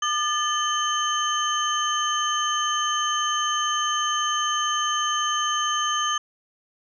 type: tone cluster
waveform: sine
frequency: 1209 / 1745 / 3060 / 6340 Hz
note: D6 / A6 / G7 / G8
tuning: +50 / -15 / -42 / +19 cents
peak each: -24 / -31 / -27 / -30 dBFS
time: 0.02-6.18 s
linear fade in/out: 5 ms
effects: none